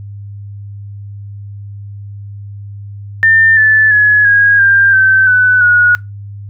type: tone with pitch steps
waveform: sine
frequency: 1800 / 1745.7 / 1693.1 / 1642 / 1592.5 / 1544.5 / 1498 / 1452.8 Hz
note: A6 / A6 / G#6 / G#6 / G6 / G6 / F#6 / F#6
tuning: +39 / -14 / +33 / -20 / +27 / -26 / +21 / -32 cents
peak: -5 dBFS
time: 3.23-5.95 s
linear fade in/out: 0 ms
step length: 340 ms
effects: noise-tail reverb RT60 0.2 s tail -23 dB re dry + added 101 Hz sine -25 dBFS peak until 6.49 s